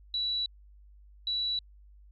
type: tone pair in turn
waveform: sine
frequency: 3933 / 3933 Hz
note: B7 / B7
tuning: -8 / -8 cents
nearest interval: unison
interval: 0 cents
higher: neither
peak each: -28 dBFS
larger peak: neither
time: 0.14-0.46 / 1.27-1.59 s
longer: neither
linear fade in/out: 2 ms
effects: added 50 Hz sine -52 dBFS peak until 2.11 s